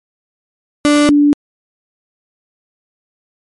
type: tone pair in turn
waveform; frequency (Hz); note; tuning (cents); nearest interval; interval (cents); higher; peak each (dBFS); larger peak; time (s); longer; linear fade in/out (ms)
35% pulse / sine; 293.7 / 291; D4 / D4; 0 / -16; unison; 16; first; -6; neither; 0.85-1.09 / 1.09-1.33; neither; 0
effects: MP3 48 kbps